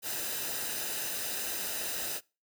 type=noise with comb filter; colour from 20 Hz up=white; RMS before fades=-35 dBFS; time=0.02-2.21 s; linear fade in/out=50 ms; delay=0.9 ms; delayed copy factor=-0.55; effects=noise-tail reverb RT60 0.3 s tail -24 dB re dry